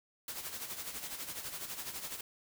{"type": "noise with tremolo", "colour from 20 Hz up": "white", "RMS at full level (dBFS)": -40, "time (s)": [0.28, 2.21], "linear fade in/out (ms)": 2, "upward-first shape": "sine", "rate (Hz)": 12, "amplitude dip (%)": 60, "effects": []}